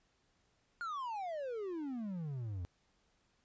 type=exponential sweep; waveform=triangle; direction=down; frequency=1444 to 84 Hz; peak=-36 dBFS; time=0.81-2.65 s; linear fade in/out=0 ms; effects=pink hiss -75 dBFS RMS until 3.44 s + resampled to 16000 Hz